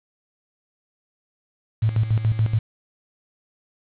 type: tone with tremolo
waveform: sine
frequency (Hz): 110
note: A2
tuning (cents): 0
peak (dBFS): -15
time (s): 1.82-2.59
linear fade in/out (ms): 10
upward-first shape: square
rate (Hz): 7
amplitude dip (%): 70
effects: resampled to 8000 Hz + 7-bit